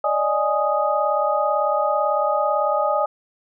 sine tone cluster, 579 / 617 / 830 / 1246 Hz, D5 / D#5 / G#5 / D#6, -25 / -15 / -1 / +2 cents, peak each -23 dBFS, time 0.04-3.06 s, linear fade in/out 5 ms, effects none

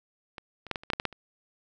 clicks, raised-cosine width 0.3 ms, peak -23 / -27 / -12 / -16 / -29 / -11 / -9 / -13 / -11 / -30 dBFS, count 10, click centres 0.382 / 0.667 / 0.713 / 0.758 / 0.835 / 0.902 / 0.934 / 0.999 / 1.053 / 1.127 s, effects none

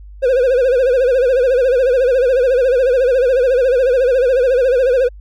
triangle tone with vibrato, 509 Hz, C5, 48 cents flat, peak -8 dBFS, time 0.22-5.09 s, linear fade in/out 20 ms, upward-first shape sine, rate 14 Hz, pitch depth 110 cents each way, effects added 50 Hz sine -33 dBFS peak until 5.2 s

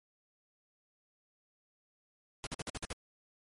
pink noise bursts, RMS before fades -39 dBFS, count 7, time 2.44-2.928 s, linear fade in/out 0 ms, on 26 ms, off 51 ms, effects MP3 48 kbps

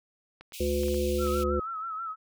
clicks, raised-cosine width 0.3 ms, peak -30 dBFS, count 6, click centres 0.41 / 0.522 / 0.834 / 0.883 / 0.944 / 1.268 s
pink high-pass noise, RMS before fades -42 dBFS, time 0.53-1.44 s, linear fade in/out 10 ms, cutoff 2300 Hz, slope 96 dB/octave
harmonic tone, 72 Hz, D2, 34 cents flat, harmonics 1 / 3 / 5 / 7, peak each -30 / -34 / -29 / -30 dBFS, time 0.6-1.6 s, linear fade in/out 5 ms
sine tone with vibrato, 1313 Hz, E6, 7 cents flat, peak -32 dBFS, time 1.18-2.16 s, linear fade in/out 50 ms, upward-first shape sine, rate 6.2 Hz, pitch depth 63 cents each way
effects none

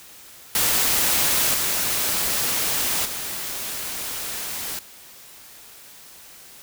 white noise with level steps, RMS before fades -20 / -23 / -30 dBFS, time 0.55-4.79 s, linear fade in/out 2 ms, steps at 1.54 / 3.05 s, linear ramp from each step 5 ms, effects white hiss -45 dBFS RMS until 6.62 s

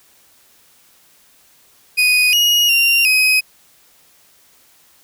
35% pulse tone with pitch steps, 2486 / 2884 / 2769 / 2523 Hz, D#7 / F#7 / F7 / D#7, -2 / -45 / -15 / +23 cents, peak -9 dBFS, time 1.97-3.41 s, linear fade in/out 20 ms, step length 360 ms, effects white hiss -52 dBFS RMS until 5.03 s

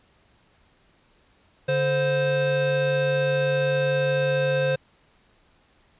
square tone pair together, 144.1 / 523.4 Hz, D3 / C5, -33 / 0 cents, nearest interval octave + minor seventh, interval 2233 cents, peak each -27 / -22 dBFS, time 1.68-4.76 s, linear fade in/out 10 ms, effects pink hiss -61 dBFS RMS until 5.99 s + resampled to 8000 Hz

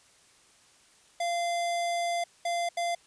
square tone bursts at uneven times, 690 Hz, F5, 21 cents flat, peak -28 dBFS, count 3, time 1.2-2.24 / 2.45-2.69 / 2.77-2.95 s, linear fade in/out 5 ms, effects white hiss -60 dBFS RMS until 3.06 s + resampled to 22050 Hz

